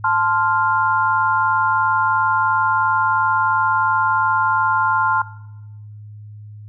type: chord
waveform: sine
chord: F major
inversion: first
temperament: equal with one note detuned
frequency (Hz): 880 / 1042.9 / 1396.9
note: A5 / C6 / F6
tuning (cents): 0 / -6 / 0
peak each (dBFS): -19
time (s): 0.04-5.22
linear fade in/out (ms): 5
effects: noise-tail reverb RT60 1.0 s tail -19 dB re dry + added 105 Hz sine -34 dBFS peak until 6.68 s